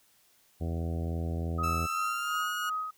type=harmonic tone; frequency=83 Hz; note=E2; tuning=12 cents sharp; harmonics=1 / 2 / 3 / 4 / 5 / 6 / 7 / 8 / 9; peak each=-31 / -37 / -41 / -43 / -45 / -47 / -48 / -49 / -50 dBFS; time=0.6-1.87 s; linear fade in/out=20 ms
type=tone with tremolo; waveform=sine; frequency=1259 Hz; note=D#6; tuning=20 cents sharp; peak=-29 dBFS; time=1.58-2.91 s; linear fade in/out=10 ms; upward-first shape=sine; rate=2.8 Hz; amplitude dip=55%
type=tone with pitch glide; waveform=30% pulse; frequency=1318.5 to 1446.2 Hz; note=E6 to F#6; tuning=0 to -40 cents; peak=-30 dBFS; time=1.63-2.7 s; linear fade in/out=10 ms; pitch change=+160 cents; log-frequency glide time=1.81-2.48 s
effects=white hiss -65 dBFS RMS until 2.97 s